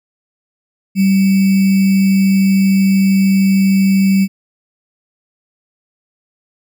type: tone with sample-and-hold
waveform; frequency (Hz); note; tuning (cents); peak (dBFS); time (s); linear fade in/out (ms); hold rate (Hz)
sine; 193.5; G3; -22; -8; 0.95-4.28; 50; 2450
effects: none